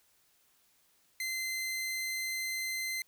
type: tone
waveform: sawtooth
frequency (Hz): 2069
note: C7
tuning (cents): -20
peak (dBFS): -30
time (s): 1.2-3.02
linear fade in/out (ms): 2
effects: white hiss -69 dBFS RMS until 3.07 s